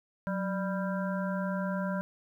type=harmonic tone with a mistuned harmonic; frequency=197.4 Hz; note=G3; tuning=12 cents sharp; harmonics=1 / 3 / 5 / 7 / 8; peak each=-31 / -36 / -40 / -42 / -42 dBFS; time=0.27-2.01 s; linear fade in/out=0 ms; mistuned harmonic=1; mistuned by=-110 cents; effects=11-bit